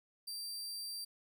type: tone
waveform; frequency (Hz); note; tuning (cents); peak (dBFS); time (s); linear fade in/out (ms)
sawtooth; 4699; D8; 0; -38; 0.27-1.05; 10
effects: none